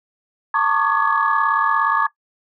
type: tone cluster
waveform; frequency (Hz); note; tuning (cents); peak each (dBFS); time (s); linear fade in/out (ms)
sine; 900 / 1107 / 1146 / 1204 / 1688; A5 / C#6 / D6 / D6 / G#6; +39 / -3 / -43 / +43 / +28; -21; 0.54-2.07; 5
effects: noise-tail reverb RT60 0.1 s tail -20 dB re dry + tanh soft clip ceiling -4 dBFS